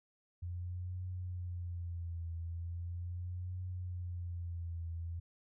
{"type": "tone with vibrato", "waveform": "sine", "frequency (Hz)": 87.31, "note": "F2", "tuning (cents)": 0, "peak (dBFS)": -38, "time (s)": [0.42, 5.2], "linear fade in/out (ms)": 10, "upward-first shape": "triangle", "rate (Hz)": 0.39, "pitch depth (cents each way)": 81, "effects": []}